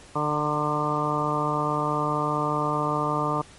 harmonic tone with a mistuned harmonic, 149.2 Hz, D3, 28 cents sharp, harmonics 1 / 2 / 3 / 4 / 5 / 6 / 7 / 8, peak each -30 / -31 / -32 / -32 / -34 / -31 / -30 / -28 dBFS, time 0.15-3.42 s, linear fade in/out 10 ms, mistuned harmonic 6, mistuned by +26 cents, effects pink hiss -49 dBFS RMS until 3.58 s + MP3 48 kbps

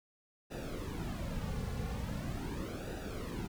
brown noise with flanger, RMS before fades -39 dBFS, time 0.5-3.48 s, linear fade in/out 20 ms, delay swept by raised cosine 0.92 to 3.22 ms, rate 0.41 Hz, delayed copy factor -0.75, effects none

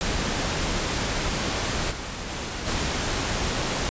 pink noise with level steps, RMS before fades -26 / -33 / -31 / -26 dBFS, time 0.01-3.89 s, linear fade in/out 0 ms, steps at 1.9 / 2.29 / 2.66 s, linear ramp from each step 20 ms, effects resampled to 16000 Hz

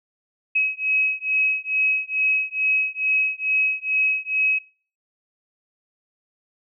sine beating tone pair, 2552 / 2554.3 Hz, D#7 / D#7, +43 / +45 cents, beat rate 2.3 Hz, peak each -22 dBFS, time 0.55-4.59 s, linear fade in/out 10 ms, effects noise-tail reverb RT60 0.4 s tail -22 dB re dry

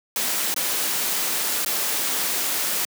white noise with dropouts, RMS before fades -24 dBFS, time 0.16-2.85 s, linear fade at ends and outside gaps 1 ms, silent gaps 0.541-0.563 / 1.648-1.66 s, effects high-pass 200 Hz 12 dB/octave

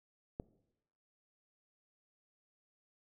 click, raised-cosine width 2 ms, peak -25 dBFS, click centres 0.399 s, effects noise-tail reverb RT60 0.9 s tail -21 dB re dry

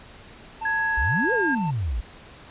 triangle tone, 891 Hz, A5, 22 cents sharp, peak -26 dBFS, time 0.61-1.71 s, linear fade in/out 10 ms
sine tone with pitch glide, 1668 to 1618.6 Hz, G#6 to G#6, +7 to -45 cents, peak -22 dBFS, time 0.65-1.55 s, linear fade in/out 5 ms, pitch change -52 cents, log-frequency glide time 1.21-1.4 s
sine exponential two-way sweep, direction up then down, 49 to 523.3 to 49 Hz, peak -23 dBFS, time 0.97-2.01 s, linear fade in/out 10 ms, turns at 1.33 s
effects pink hiss -46 dBFS RMS until 2.5 s + resampled to 8000 Hz

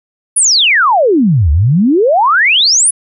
sine exponential two-way sweep, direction down then up, 10548 to 69.3 to 10548 Hz, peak -6 dBFS, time 0.36-2.91 s, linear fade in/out 10 ms, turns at 1.51 s, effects none

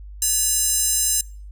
square tone with high-pass filter, 569 Hz, C#5, 45 cents sharp, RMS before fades -20 dBFS, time 0.22-1.21 s, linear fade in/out 2 ms, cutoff 7600 Hz, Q 2.2, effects noise-tail reverb RT60 0.5 s tail -25 dB re dry + added 50 Hz sine -35 dBFS peak until 1.51 s

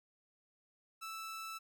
sawtooth tone, 1318.5 Hz, E6, in tune, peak -39 dBFS, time 1.01-1.59 s, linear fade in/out 20 ms, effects none

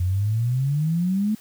sine exponential sweep, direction up, 87.4 to 219.7 Hz, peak -19 dBFS, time 0-1.35 s, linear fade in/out 5 ms, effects white hiss -50 dBFS RMS until 1.4 s

